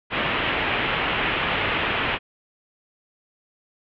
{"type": "low-pass noise", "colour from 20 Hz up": "white", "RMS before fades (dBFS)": -24, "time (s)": [0.1, 2.19], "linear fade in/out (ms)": 50, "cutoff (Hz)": 3100, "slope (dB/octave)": 48, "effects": []}